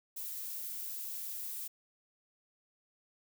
violet noise, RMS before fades -41 dBFS, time 0.16-1.68 s, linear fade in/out 10 ms, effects none

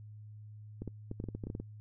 clicks, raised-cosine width 3 ms, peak -26 dBFS, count 12, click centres 0.82 / 0.877 / 1.114 / 1.201 / 1.24 / 1.287 / 1.35 / 1.438 / 1.47 / 1.501 / 1.551 / 1.6 s, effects noise-tail reverb RT60 0.1 s tail -25 dB re dry + added 106 Hz sine -47 dBFS peak until 1.8 s

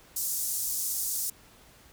white band-pass noise, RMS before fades -31 dBFS, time 0.16-1.3 s, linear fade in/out 5 ms, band 5800 to 16000 Hz, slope 24 dB/octave, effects pink hiss -56 dBFS RMS until 1.92 s

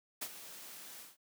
white noise with ADSR envelope, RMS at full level -38 dBFS, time 0.21-1.17 s, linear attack 12 ms, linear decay 56 ms, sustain -12 dB, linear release 170 ms, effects high-pass 150 Hz 12 dB/octave

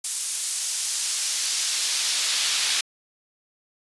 brown noise with high-pass filter sweep, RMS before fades -25 dBFS, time 0.04-2.81 s, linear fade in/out 5 ms, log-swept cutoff 8100 to 3500 Hz, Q 1, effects resampled to 24000 Hz

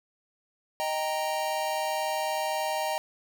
square chord, Eb major, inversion none, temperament equal, 622.3 / 784 / 932.3 Hz, Eb5 / G5 / Bb5, 0 / 0 / 0 cents, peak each -32 / -33 / -33 dBFS, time 0.8-2.98 s, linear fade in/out 0 ms, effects none

